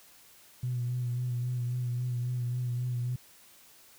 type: tone with vibrato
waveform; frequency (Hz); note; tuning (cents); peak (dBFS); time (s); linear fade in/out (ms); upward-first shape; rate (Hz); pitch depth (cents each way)
sine; 123.2; B2; -4; -28; 0.63-3.16; 5; sine; 3.7; 30
effects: tanh soft clip ceiling -24 dBFS + white hiss -57 dBFS RMS until 3.98 s